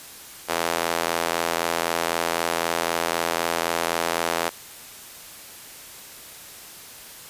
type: tone with high-pass filter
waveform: sawtooth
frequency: 83.9 Hz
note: E2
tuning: 31 cents sharp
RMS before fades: -25 dBFS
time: 0.48-4.5 s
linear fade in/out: 20 ms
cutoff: 590 Hz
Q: 0.93
effects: white hiss -42 dBFS RMS until 7.29 s + resampled to 32000 Hz